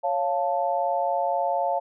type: chord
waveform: sine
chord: Db augmented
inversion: none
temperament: equal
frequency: 554.4 / 698.5 / 880 Hz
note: Db5 / F5 / A5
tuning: 0 / 0 / 0 cents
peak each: -27 / -25 / -27 dBFS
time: 0.03-1.8 s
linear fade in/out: 20 ms
effects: none